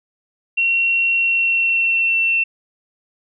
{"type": "tone with pitch glide", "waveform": "sine", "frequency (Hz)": [2732, 2699], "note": ["F7", "E7"], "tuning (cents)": [-39, 40], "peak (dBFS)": -14, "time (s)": [0.57, 2.44], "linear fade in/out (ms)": 10, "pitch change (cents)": -21, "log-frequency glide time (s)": [1.16, 2.21], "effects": []}